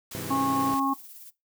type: noise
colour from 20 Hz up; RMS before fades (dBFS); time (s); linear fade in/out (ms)
white; -40; 0.11-0.8; 5
type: chord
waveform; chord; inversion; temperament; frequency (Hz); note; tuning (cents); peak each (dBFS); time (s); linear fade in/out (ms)
15% pulse; Ab augmented; none; equal; 103.83 / 130.81 / 164.81; Ab2 / C3 / E3; 0 / 0 / 0; -32; 0.15-0.74; 0
type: harmonic tone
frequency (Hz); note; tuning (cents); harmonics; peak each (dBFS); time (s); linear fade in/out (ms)
273; C#4; -26; 1 / 3 / 4; -26 / -30 / -27; 0.3-0.94; 10
type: noise with tremolo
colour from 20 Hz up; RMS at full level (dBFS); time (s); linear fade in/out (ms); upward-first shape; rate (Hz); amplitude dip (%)
violet; -44; 0.54-1.31; 20; triangle; 18; 45
effects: noise-tail reverb RT60 0.2 s tail -19 dB re dry